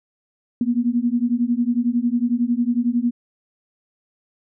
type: beating tone pair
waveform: sine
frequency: 234.5 / 245.5 Hz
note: A#3 / B3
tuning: +11 / -10 cents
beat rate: 11 Hz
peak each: -20 dBFS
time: 0.61-3.11 s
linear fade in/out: 2 ms
effects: none